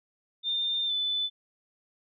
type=tone with pitch glide; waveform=sine; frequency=3608 to 3503 Hz; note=A7 to A7; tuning=+43 to -8 cents; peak=-26 dBFS; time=0.43-1.3 s; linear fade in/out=50 ms; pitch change=-51 cents; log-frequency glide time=0.86-0.92 s; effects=none

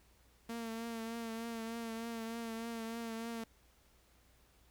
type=tone with vibrato; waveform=sawtooth; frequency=228.6 Hz; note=A#3; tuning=34 cents flat; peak=-36 dBFS; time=0.49-3.44 s; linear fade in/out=5 ms; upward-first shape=triangle; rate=3.3 Hz; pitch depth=38 cents each way; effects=added 59 Hz sine -68 dBFS peak until 4.7 s + pink hiss -69 dBFS RMS until 4.7 s

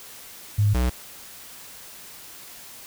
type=tone pair in turn; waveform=sine / square; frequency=103.83 / 62.02 Hz; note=G#2 / B1; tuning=0 / +8 cents; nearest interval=major sixth; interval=892 cents; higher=first; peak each=-16 / -20 dBFS; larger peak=first; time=0.58-0.74 / 0.74-0.9 s; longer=neither; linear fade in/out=10 ms; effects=white hiss -43 dBFS RMS until 2.86 s

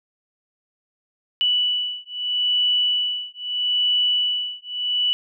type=beating tone pair; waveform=sine; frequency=2960 / 2960.78 Hz; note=F#7 / F#7; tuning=0 / 0 cents; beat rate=0.78 Hz; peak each=-22 dBFS; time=1.41-5.13 s; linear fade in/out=0 ms; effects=none

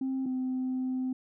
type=tone pair in turn; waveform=sine; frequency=264.3 / 257.5 Hz; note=C4 / C4; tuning=+18 / -28 cents; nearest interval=unison; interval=46 cents; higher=first; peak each=-27 dBFS; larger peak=neither; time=0.01-0.26 / 0.26-1.13 s; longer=second; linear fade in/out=5 ms; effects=tanh soft clip ceiling -26 dBFS

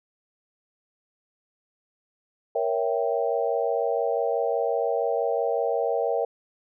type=chord; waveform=sine; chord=A# diminished seventh; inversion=none; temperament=equal with one note detuned; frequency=468.6 / 554.4 / 659.3 / 784 Hz; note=A#4 / C#5 / E5 / G5; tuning=+9 / 0 / 0 / 0 cents; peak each=-26 / -28 / -28 / -30 dBFS; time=2.55-6.25 s; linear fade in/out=5 ms; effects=none

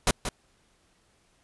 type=noise with echo; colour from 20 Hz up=pink; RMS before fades=-21 dBFS; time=0.07-0.11 s; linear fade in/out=2 ms; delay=180 ms; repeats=1; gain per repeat=-9 dB; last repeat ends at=0.29 s; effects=pink hiss -66 dBFS RMS until 1.43 s + resampled to 24000 Hz

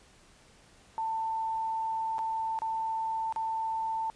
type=tone with dropouts; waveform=sine; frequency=892 Hz; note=A5; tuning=23 cents sharp; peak=-29 dBFS; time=0.98-4.1 s; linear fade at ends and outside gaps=0 ms; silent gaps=2.183-2.19 / 2.589-2.619 / 3.325-3.361 s; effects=pink hiss -59 dBFS RMS until 4.15 s + resampled to 22050 Hz

